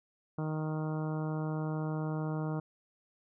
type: harmonic tone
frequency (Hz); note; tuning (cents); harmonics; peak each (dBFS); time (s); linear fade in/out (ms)
155.56; D#3; 0; 1 / 2 / 3 / 4 / 5 / 6 / 7 / 8 / 9; -33 / -39 / -43 / -45 / -47 / -49 / -50 / -51 / -52; 0.38-2.6; 5
effects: none